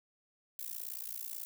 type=noise with amplitude modulation; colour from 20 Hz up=violet; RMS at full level=-38 dBFS; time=0.59-1.45 s; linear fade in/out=0 ms; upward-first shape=sine; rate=58.3 Hz; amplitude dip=100%; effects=none